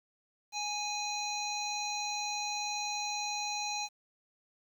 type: harmonic tone with a mistuned harmonic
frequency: 830.6 Hz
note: G#5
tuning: in tune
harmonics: 1 / 3 / 5 / 7 / 8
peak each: -37 / -40 / -38 / -44 / -43 dBFS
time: 0.52-3.89 s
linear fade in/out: 50 ms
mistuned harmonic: 5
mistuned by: -39 cents
effects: 10-bit